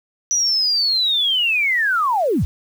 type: linear sweep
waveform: sine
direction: down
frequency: 5920 to 50.6 Hz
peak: -15 dBFS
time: 0.31-2.45 s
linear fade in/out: 0 ms
effects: 7-bit